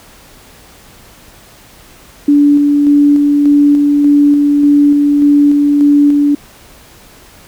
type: tone with tremolo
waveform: sine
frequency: 289.2 Hz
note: D4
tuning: 27 cents flat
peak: -4 dBFS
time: 2.28-6.35 s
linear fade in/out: 5 ms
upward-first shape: square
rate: 1.7 Hz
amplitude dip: 25%
effects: pink hiss -40 dBFS RMS until 7.47 s